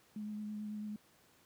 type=tone with vibrato; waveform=sine; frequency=211 Hz; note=G#3; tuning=28 cents sharp; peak=-39 dBFS; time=0.16-0.96 s; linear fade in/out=2 ms; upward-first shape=sine; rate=9.1 Hz; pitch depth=15 cents each way; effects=pink hiss -67 dBFS RMS until 1.45 s + high-pass 100 Hz 12 dB/octave